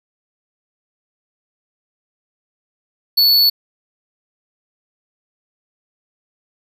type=tone; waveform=square; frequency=4435 Hz; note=C#8; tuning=in tune; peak=-10 dBFS; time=3.17-3.5 s; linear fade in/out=10 ms; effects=none